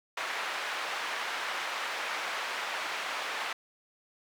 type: band-pass noise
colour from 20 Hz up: white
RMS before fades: -35 dBFS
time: 0.17-3.53 s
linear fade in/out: 5 ms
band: 690 to 2200 Hz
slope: 12 dB/octave
effects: none